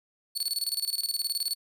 sawtooth tone with tremolo, 4435 Hz, C#8, in tune, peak -23 dBFS, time 0.35-1.55 s, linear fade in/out 20 ms, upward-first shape square, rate 19 Hz, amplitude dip 80%, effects none

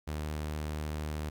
sawtooth tone, 76.1 Hz, D#2, 38 cents flat, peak -30 dBFS, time 0.07-1.3 s, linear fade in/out 10 ms, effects 12-bit

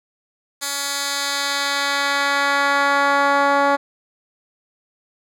10% pulse tone with band-pass filter sweep, 281.7 Hz, C#4, 28 cents sharp, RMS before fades -19 dBFS, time 0.61-3.77 s, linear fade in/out 20 ms, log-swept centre 8100 to 760 Hz, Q 0.8, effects none

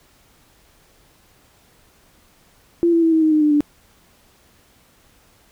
sine tone with pitch steps, 341.1 / 333.9 / 326.8 / 319.9 / 313.2 / 306.5 / 300 / 293.7 Hz, F4 / E4 / E4 / D#4 / D#4 / D#4 / D4 / D4, -41 / +22 / -15 / +48 / +11 / -26 / +37 / 0 cents, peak -12 dBFS, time 2.83-3.606 s, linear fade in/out 0 ms, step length 97 ms, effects pink hiss -55 dBFS RMS until 5.51 s

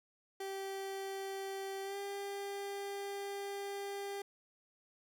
30% pulse tone with pitch glide, 388.8 to 399.5 Hz, G4 to G4, -14 to +33 cents, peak -37 dBFS, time 0.4-4.22 s, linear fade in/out 5 ms, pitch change +47 cents, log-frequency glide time 1.83-1.97 s, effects none

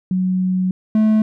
sine / triangle tone pair in turn, 185 / 216.6 Hz, F#3 / A3, 0 / -27 cents, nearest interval minor third, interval 273 cents, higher second, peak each -15 / -9 dBFS, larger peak second, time 0.11-0.71 / 0.95-1.22 s, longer first, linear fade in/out 2 ms, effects none

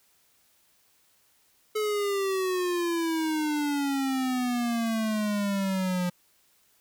square exponential sweep, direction down, 431.3 to 176.9 Hz, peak -26 dBFS, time 1.75-6.1 s, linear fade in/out 10 ms, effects white hiss -65 dBFS RMS until 6.8 s

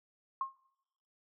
sine tone with exponential decay, 1072 Hz, C6, 42 cents sharp, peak -28 dBFS, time 0.41-0.57 s, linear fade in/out 2 ms, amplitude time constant 33 ms, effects noise-tail reverb RT60 0.8 s tail -23 dB re dry

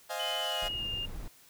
sawtooth chord, F minor seventh, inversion second, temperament equal, 523.3 / 622.3 / 698.5 / 830.6 Hz, C5 / Eb5 / F5 / Ab5, 0 / 0 / 0 / 0 cents, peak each -38 / -35 / -35 / -36 dBFS, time 0.09-0.69 s, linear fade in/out 20 ms
sine tone with pitch glide, 3000 to 2815 Hz, F#7 to F7, +23 to +13 cents, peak -33 dBFS, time 0.19-1.06 s, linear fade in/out 10 ms, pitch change -110 cents, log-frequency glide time 0.4-0.86 s
brown noise, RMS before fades -41 dBFS, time 0.62-1.28 s, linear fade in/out 2 ms
effects white hiss -59 dBFS RMS until 1.49 s

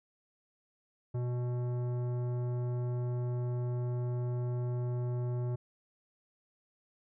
sine tone with tanh clipping, 122.7 Hz, B2, 11 cents flat, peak -33 dBFS, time 1.14-5.56 s, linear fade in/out 10 ms, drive 14 dB, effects none

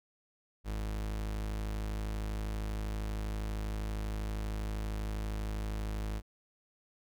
40% pulse tone, 52.6 Hz, G#1, 23 cents sharp, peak -33 dBFS, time 0.64-6.22 s, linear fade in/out 50 ms, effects none

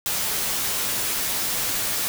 white noise with comb filter, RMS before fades -25 dBFS, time 0.06-2.08 s, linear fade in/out 0 ms, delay 13 ms, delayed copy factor -0.55, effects none

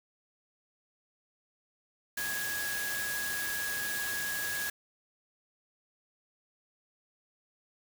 sine tone in noise, 1661.2 Hz, G#6, in tune, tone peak -34 dBFS, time 2.17-4.7 s, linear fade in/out 5 ms, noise white, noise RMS -37 dBFS, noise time 2.17-4.7 s, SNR 0 dB, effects none

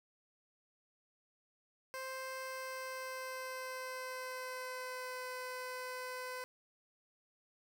15% pulse tone with pitch glide, 523.3 to 506.9 Hz, C5 to B4, 0 to +45 cents, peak -35 dBFS, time 1.94-6.44 s, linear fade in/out 0 ms, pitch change -55 cents, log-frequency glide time 2.39-5.26 s, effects none

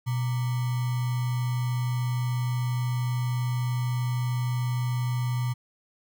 sine tone with sample-and-hold, 123.47 Hz, B2, in tune, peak -24 dBFS, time 0.06-5.54 s, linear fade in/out 20 ms, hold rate 1050 Hz, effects none

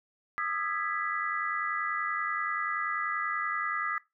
sine chord, E major seventh, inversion third, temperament equal with one note detuned, 1228.1 / 1318.5 / 1661.2 / 1975.5 Hz, D#6 / E6 / G#6 / B6, -23 / 0 / 0 / 0 cents, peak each -33 / -36 / -36 / -35 dBFS, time 0.38-3.98 s, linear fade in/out 0 ms, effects noise-tail reverb RT60 0.2 s tail -19 dB re dry

